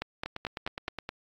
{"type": "two click trains", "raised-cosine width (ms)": 0.3, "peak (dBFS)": [-16, -19], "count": [5, 9], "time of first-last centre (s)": [[0.02, 0.88], [0.26, 1.091]], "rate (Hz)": [4.65, 9.63], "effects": ["AAC 64 kbps"]}